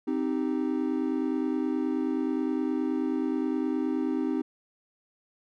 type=chord; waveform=triangle; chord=C minor; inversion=none; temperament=equal; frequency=261.6 / 311.1 / 392 Hz; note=C4 / Eb4 / G4; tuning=0 / 0 / 0 cents; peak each=-27 / -27 / -32 dBFS; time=0.07-4.42 s; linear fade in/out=10 ms; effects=none